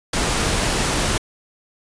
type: noise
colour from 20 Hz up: pink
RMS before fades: -20 dBFS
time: 0.13-1.18 s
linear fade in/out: 5 ms
effects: resampled to 22050 Hz